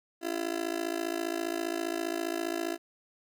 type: tone with amplitude modulation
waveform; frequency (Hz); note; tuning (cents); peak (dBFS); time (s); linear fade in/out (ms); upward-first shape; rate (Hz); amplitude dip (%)
30% pulse; 337.4; E4; +40; -24; 0.21-2.78; 50; sine; 55; 95
effects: none